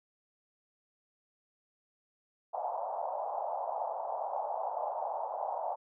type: band-pass noise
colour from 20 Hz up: pink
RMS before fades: -36 dBFS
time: 2.53-5.76 s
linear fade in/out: 20 ms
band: 620 to 900 Hz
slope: 48 dB/octave
effects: none